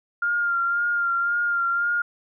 sine tone with vibrato, 1400 Hz, F6, 4 cents sharp, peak -20 dBFS, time 0.22-2.02 s, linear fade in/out 5 ms, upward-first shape sine, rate 1.9 Hz, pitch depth 27 cents each way, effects none

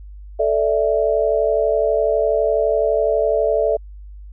sine chord, A suspended fourth, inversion none, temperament equal, 440 / 587.3 / 659.3 Hz, A4 / D5 / E5, 0 / 0 / 0 cents, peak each -19 dBFS, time 0.39-3.77 s, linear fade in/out 10 ms, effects added 50 Hz sine -34 dBFS peak until 4.32 s

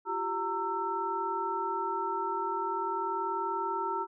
sine tone cluster, 348.5 / 388.9 / 918 / 1330 Hz, F4 / G4 / A#5 / E6, -4 / -14 / -27 / +15 cents, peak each -40 / -37 / -32 / -35 dBFS, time 0.05-4.07 s, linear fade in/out 50 ms, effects none

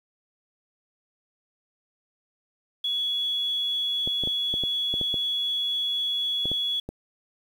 sine tone, 3374 Hz, G#7, 27 cents sharp, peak -24 dBFS, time 2.84-6.8 s, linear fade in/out 5 ms
clicks, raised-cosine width 2 ms, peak -20 dBFS, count 11, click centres 4.075 / 4.237 / 4.274 / 4.54 / 4.637 / 4.94 / 5.013 / 5.142 / 6.456 / 6.516 / 6.89 s
effects 8-bit

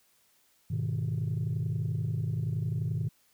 sine chord, G# minor, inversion none, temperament just, 103.83 / 124.59 / 155.74 Hz, G#2 / B2 / D#3, 0 / +16 / +2 cents, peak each -31 dBFS, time 0.7-3.09 s, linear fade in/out 10 ms, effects tanh soft clip ceiling -24 dBFS + white hiss -67 dBFS RMS until 3.33 s

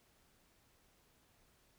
silence, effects pink hiss -71 dBFS RMS until 1.78 s

